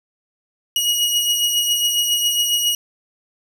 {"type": "beating tone pair", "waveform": "sawtooth", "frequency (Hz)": [2891, 2898.3], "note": ["F#7", "F#7"], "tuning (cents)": [-41, -36], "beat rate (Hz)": 7.3, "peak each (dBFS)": [-21, -14], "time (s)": [0.76, 2.75], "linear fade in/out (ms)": 2, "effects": []}